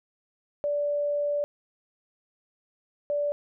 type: tone pair in turn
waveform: sine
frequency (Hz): 582 / 582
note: D5 / D5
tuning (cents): -16 / -16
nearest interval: unison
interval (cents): 0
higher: neither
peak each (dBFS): -24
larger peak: neither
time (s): 0.64-1.44 / 3.1-3.32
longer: first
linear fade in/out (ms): 0
effects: none